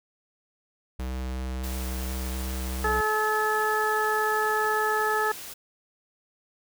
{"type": "tone", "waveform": "square", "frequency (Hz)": 64.3, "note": "C2", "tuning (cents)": -30, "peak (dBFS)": -30, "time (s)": [0.99, 3.01], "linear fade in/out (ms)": 5}
{"type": "noise", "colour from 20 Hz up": "white", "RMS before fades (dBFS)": -40, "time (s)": [1.63, 5.54], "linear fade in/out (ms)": 10}
{"type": "harmonic tone", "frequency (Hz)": 430, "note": "A4", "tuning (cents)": -40, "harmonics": [1, 2, 3, 4], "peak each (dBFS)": [-28, -28, -28, -28], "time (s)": [2.84, 5.32], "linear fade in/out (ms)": 5}
{"effects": []}